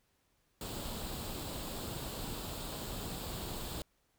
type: noise with comb filter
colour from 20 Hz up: pink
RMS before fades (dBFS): -41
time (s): 0.61-3.82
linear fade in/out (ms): 2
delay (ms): 0.25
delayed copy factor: +0.55
effects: pink hiss -75 dBFS RMS until 4.18 s